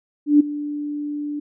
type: tone with ADSR envelope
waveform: sine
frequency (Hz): 293.7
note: D4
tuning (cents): 0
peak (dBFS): -7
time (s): 0.26-1.4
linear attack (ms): 140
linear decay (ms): 11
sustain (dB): -17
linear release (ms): 10
effects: none